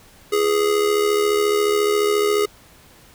square tone with amplitude modulation, 415.3 Hz, G#4, in tune, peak -14 dBFS, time 0.32-2.46 s, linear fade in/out 10 ms, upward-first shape sine, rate 74.3 Hz, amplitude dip 60%, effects pink hiss -49 dBFS RMS until 3.14 s

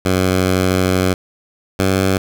10% pulse tone pair in turn, 92.8 / 95.19 Hz, F#2 / F#2, +6 / +50 cents, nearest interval unison, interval 44 cents, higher second, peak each -5 dBFS, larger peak neither, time 0.05-1.14 / 1.79-2.18 s, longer first, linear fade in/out 5 ms, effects none

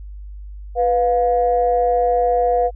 sine tone pair together, 493.9 / 707.9 Hz, B4 / F5, 0 / +23 cents, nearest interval tritone, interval 623 cents, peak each -16 dBFS, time 0.75-2.71 s, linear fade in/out 50 ms, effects tanh soft clip ceiling -6 dBFS + added 50 Hz sine -31 dBFS peak until 2.75 s

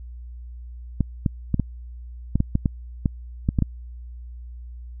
clicks, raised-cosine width 5 ms, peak -7 dBFS, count 12, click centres 1.007 / 1.262 / 1.543 / 1.597 / 2.356 / 2.404 / 2.554 / 2.658 / 3.058 / 3.489 / 3.588 / 3.623 s, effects added 60 Hz sine -35 dBFS peak until 5 s

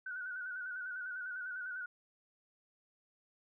sine tone with vibrato, 1481 Hz, F#6, 1 cent sharp, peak -39 dBFS, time 0.06-1.86 s, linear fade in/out 5 ms, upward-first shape square, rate 10 Hz, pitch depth 48 cents each way, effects none

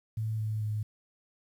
sine tone with pitch steps, 110 / 108.36 / 106.75 Hz, A2 / A2 / G#2, 0 / -26 / +48 cents, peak -29 dBFS, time 0.17-0.83 s, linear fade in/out 5 ms, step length 220 ms, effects 10-bit

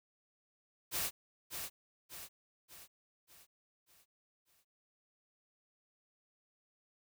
white noise with echo, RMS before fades -36 dBFS, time 0.91-1.11 s, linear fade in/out 50 ms, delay 590 ms, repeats 6, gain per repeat -6 dB, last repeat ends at 4.65 s, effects none

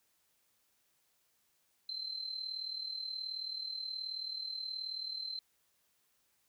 sine tone with amplitude modulation, 4100 Hz, C8, 36 cents flat, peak -35 dBFS, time 1.89-5.39 s, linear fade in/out 2 ms, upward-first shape sine, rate 38.7 Hz, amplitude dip 65%, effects white hiss -75 dBFS RMS until 6.48 s

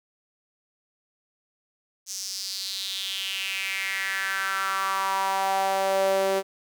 sawtooth tone with high-pass filter sweep, 193.3 Hz, G3, 24 cents flat, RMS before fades -27 dBFS, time 2.06-6.43 s, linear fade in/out 50 ms, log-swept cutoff 6100 to 460 Hz, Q 4.4, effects none

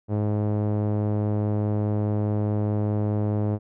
sawtooth tone with low-pass filter, 104.8 Hz, G#2, 16 cents sharp, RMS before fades -24 dBFS, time 0.08-3.59 s, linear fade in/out 50 ms, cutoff 600 Hz, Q 1, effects none

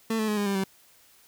30% pulse tone with pitch steps, 224.1 / 217.3 / 210.8 / 204.4 / 198.27 / 192.29 Hz, A3 / A3 / G#3 / G#3 / G3 / G3, +32 / -21 / +26 / -27 / +20 / -33 cents, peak -22 dBFS, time 0.1-0.64 s, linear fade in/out 5 ms, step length 90 ms, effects white hiss -58 dBFS RMS until 1.27 s

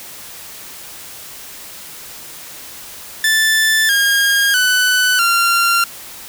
sawtooth tone with pitch steps, 1760 / 1623.3 / 1497.2 / 1380.9 Hz, A6 / G#6 / F#6 / F6, 0 / -40 / +20 / -20 cents, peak -8 dBFS, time 3.24-5.84 s, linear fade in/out 2 ms, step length 650 ms, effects white hiss -34 dBFS RMS until 6.28 s

